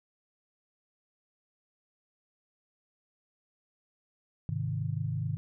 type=chord; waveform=sine; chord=Ab major; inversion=none; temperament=equal; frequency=103.83 / 130.81 / 155.56 Hz; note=Ab2 / C3 / Eb3; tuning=0 / 0 / 0 cents; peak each=-34 dBFS; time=4.49-5.37 s; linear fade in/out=0 ms; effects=none